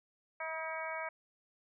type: harmonic tone with a mistuned harmonic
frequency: 320.9 Hz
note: E4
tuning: 46 cents flat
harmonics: 2 / 3 / 4 / 5 / 6 / 7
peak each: -42 / -43 / -45 / -45 / -49 / -43 dBFS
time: 0.4-1.09 s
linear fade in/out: 5 ms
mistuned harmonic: 4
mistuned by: -18 cents
effects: none